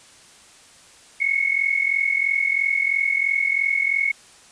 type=tone pair together; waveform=sine; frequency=2174 / 2217 Hz; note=C#7 / C#7; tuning=-34 / 0 cents; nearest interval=unison; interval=34 cents; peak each=-21 dBFS; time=1.2-4.12 s; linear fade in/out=10 ms; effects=white hiss -49 dBFS RMS until 4.51 s + resampled to 22050 Hz